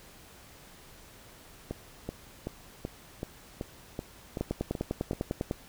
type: two click trains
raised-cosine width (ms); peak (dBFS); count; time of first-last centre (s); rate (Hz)
2; -20 / -16; 10 / 12; 1.71-5.132 / 4.41-5.511; 2.63 / 9.99
effects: pink hiss -53 dBFS RMS until 5.68 s